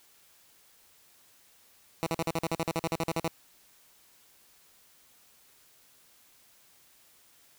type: tone bursts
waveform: 10% pulse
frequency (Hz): 164.4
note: E3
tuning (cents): -4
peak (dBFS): -19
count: 16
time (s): 2.03-3.28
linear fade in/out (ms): 0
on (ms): 35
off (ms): 46
effects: white hiss -61 dBFS RMS until 7.58 s